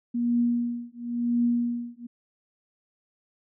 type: tone with tremolo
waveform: sine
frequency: 238.6 Hz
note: A#3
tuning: 41 cents sharp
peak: -19 dBFS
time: 0.14-2.07 s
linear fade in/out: 10 ms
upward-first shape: triangle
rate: 0.96 Hz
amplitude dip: 100%
effects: none